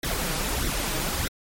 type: noise with flanger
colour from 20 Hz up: pink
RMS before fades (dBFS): -27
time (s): 0.03-1.28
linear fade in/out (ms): 5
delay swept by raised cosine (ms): 0.51 to 6.41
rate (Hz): 1.6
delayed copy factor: +0.75
effects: MP3 64 kbps

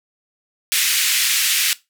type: band-pass noise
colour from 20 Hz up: pink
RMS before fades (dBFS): -18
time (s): 0.72-1.73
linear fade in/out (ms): 0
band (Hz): 2000 to 16000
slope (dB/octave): 24
effects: noise-tail reverb RT60 0.2 s tail -18 dB re dry

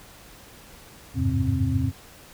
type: tone cluster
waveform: sine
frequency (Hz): 83.2 / 97.7 / 105.8 / 131.4 / 263.7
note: E2 / G2 / G#2 / C3 / C4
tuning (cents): +17 / -5 / +33 / +8 / +14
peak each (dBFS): -27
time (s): 1.14-1.92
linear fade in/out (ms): 50
effects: pink hiss -48 dBFS RMS until 2.33 s

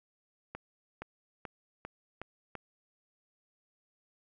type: accelerating click train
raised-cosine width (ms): 0.5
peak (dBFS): -25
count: 6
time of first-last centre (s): 0.55-2.553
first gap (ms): 470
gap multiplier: 0.92
effects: none

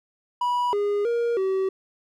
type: tone with pitch steps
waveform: triangle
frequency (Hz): 977 / 409.5 / 470.9 / 382.1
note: B5 / G#4 / A#4 / G4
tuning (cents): -19 / -24 / +18 / -44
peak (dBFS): -19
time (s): 0.41-1.69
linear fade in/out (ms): 5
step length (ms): 320
effects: none

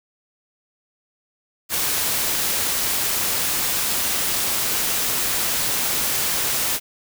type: noise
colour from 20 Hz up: white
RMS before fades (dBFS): -22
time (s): 1.69-6.8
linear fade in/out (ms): 50
effects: none

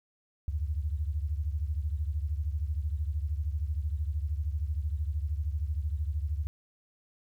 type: beating tone pair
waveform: sine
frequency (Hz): 72 / 85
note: D2 / F2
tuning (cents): -34 / -46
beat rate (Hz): 13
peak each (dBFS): -30 / -34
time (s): 0.48-6.47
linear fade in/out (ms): 0
effects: 11-bit

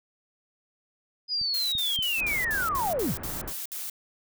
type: linear sweep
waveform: sine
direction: down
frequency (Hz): 5000 to 33.92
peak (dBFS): -25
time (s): 1.28-3.16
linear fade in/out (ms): 50
type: clicks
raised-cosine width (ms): 5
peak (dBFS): -33 / -29 / -27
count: 3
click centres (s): 1.414 / 1.752 / 1.99
type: noise bursts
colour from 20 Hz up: blue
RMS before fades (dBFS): -35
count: 10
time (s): 1.54-3.898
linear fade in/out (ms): 0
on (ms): 180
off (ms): 62
type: low-pass noise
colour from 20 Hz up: pink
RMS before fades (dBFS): -39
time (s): 2.16-3.54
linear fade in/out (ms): 50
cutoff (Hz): 1800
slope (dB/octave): 24
effects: none

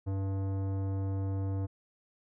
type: tone with tanh clipping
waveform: sine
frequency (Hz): 97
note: G2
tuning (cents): -18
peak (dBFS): -32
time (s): 0.06-1.67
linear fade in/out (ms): 20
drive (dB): 16
effects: none

